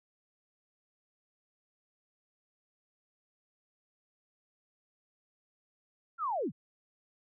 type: linear sweep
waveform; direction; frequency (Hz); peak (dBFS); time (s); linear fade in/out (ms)
sine; down; 1418 to 100; -30; 6.18-6.52; 50
effects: none